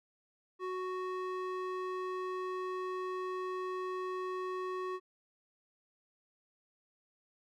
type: tone with band-pass filter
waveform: square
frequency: 370 Hz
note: F#4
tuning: in tune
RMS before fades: -38 dBFS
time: 0.59-5 s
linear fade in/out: 50 ms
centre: 820 Hz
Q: 1.5
effects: none